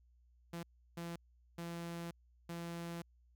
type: tone bursts at uneven times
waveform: sawtooth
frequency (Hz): 169.8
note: F3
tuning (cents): -48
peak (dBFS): -38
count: 4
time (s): 0.53-0.63 / 0.97-1.16 / 1.58-2.11 / 2.49-3.02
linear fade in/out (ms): 5
effects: added 60 Hz sine -65 dBFS peak until 3.35 s